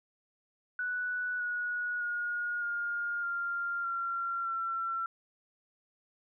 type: tone with pitch steps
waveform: sine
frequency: 1480 / 1457.9 / 1436.2 / 1414.8 / 1393.7 / 1372.9 / 1352.5 Hz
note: F#6 / F#6 / F6 / F6 / F6 / F6 / E6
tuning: 0 / -26 / +48 / +22 / -4 / -30 / +44 cents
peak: -31 dBFS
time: 0.79-5.06 s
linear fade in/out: 2 ms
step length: 610 ms
effects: none